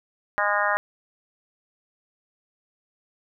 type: harmonic tone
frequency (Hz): 205.2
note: G#3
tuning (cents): -21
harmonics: 3 / 4 / 5 / 6 / 7 / 8 / 9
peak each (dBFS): -28 / -28 / -28 / -28 / -28 / -28 / -28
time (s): 0.38-0.77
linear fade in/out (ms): 0
effects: none